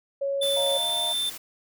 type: tone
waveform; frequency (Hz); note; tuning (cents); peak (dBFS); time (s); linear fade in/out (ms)
sine; 554.4; C#5; 0; -24; 0.21-0.78; 10
type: tone with pitch glide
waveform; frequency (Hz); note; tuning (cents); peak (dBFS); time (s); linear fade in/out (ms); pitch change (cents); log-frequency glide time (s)
square; 3520 to 3555; A7 to A7; 0 to +17; -25; 0.41-1.3; 10; +17; 0.63-1
type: noise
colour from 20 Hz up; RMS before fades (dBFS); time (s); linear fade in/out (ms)
white; -39; 0.42-1.38; 10
type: chord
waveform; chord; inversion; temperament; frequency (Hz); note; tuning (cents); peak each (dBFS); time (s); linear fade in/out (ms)
sine; Eb suspended second; none; just; 622.3 / 700 / 933.4; Eb5 / F5 / Bb5; 0 / +4 / +2; -37 / -34 / -37; 0.56-1.13; 10
effects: none

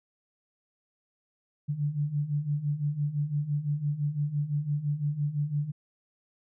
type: beating tone pair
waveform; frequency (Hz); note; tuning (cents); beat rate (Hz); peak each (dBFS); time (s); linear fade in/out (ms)
sine; 143 / 148.9; D3 / D3; -46 / +24; 5.9; -32 / -28; 1.68-5.72; 20
effects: none

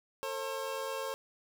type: tone pair together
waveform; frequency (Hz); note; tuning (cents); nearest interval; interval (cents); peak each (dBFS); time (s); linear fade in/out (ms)
25% pulse; 448.8 / 537.7; A4 / C5; +34 / +47; minor third; 313; -36 / -33; 0.23-1.14; 0
effects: none

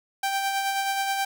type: tone with tremolo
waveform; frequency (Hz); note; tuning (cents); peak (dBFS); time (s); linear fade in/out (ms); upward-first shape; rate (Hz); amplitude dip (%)
sawtooth; 784; G5; 0; -19; 0.23-1.25; 5; sine; 9.4; 35
effects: none

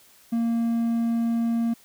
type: tone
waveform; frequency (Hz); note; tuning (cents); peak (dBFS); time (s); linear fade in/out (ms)
triangle; 231.5; A#3; -12; -19; 0.32-1.74; 10
effects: white hiss -55 dBFS RMS until 1.84 s

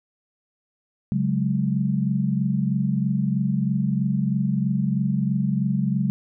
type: chord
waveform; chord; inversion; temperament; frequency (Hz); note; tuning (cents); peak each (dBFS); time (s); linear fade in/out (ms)
sine; C# suspended fourth; none; just; 138.59 / 184.79 / 207.9; C#3 / F#3 / G#3; 0 / -2 / +2; -24; 1.12-6.1; 0
effects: none

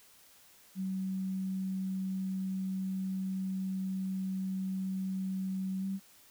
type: tone with pitch glide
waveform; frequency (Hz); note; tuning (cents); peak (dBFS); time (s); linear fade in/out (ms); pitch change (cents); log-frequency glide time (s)
sine; 189.7 to 193.35; F#3 to G3; +43 to -24; -32; 0.75-6; 50; +33; 5.8-5.85
effects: white hiss -60 dBFS RMS until 6.3 s

